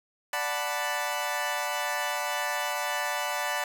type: chord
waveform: 20% pulse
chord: B minor seventh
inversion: first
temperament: equal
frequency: 587.3 / 740 / 880 / 987.8 Hz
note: D5 / F#5 / A5 / B5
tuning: 0 / 0 / 0 / 0 cents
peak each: -29 dBFS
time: 0.33-3.64 s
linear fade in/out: 2 ms
effects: none